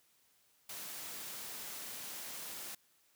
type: high-pass noise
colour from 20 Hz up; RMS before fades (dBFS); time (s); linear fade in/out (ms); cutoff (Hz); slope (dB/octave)
white; -45; 0.69-2.75; 5; 120; 12
effects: white hiss -71 dBFS RMS until 3.15 s + high-pass 60 Hz 12 dB/octave